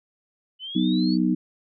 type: exponential sweep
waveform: sine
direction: up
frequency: 2981 to 4585 Hz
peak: -32 dBFS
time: 0.59-1.18 s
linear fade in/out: 50 ms
type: chord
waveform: sine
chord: B major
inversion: second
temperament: equal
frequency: 185 / 246.9 / 311.1 Hz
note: F#3 / B3 / D#4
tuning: 0 / 0 / 0 cents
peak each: -23 dBFS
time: 0.75-1.35 s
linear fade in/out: 10 ms
effects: none